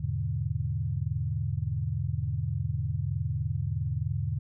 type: chord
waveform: sine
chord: E dominant seventh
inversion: none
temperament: equal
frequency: 82.41 / 103.83 / 123.47 / 146.83 Hz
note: E2 / G#2 / B2 / D3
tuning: 0 / 0 / 0 / 0 cents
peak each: -34 / -32 / -33 / -33 dBFS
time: 0-4.39 s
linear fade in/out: 10 ms
effects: none